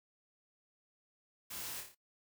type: noise with echo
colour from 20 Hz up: white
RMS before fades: -45 dBFS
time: 1.5-1.81 s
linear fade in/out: 10 ms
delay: 28 ms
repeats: 5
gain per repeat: -4 dB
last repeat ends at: 1.95 s
effects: noise-tail reverb RT60 0.1 s tail -18 dB re dry